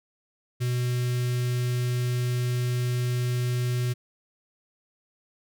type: tone with notch filter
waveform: square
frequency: 123.47 Hz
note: B2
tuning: in tune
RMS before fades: -26 dBFS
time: 0.6-3.94 s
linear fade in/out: 20 ms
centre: 800 Hz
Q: 0.51
effects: none